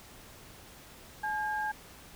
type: tone pair together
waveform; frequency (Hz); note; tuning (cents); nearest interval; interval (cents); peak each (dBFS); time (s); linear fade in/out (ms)
sine; 851 / 1614.4; G#5 / G#6; +42 / -49; major seventh; 1109; -32 / -34; 1.23-1.72; 10
effects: pink hiss -52 dBFS RMS until 2.15 s